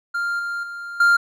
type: tone with level steps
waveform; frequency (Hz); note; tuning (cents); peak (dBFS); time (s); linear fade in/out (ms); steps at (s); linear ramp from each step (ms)
triangle; 1396.9; F6; 0; -19 / -22 / -28 / -10; 0.14-1.17; 10; 0.39 / 0.63 / 1; 5
effects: none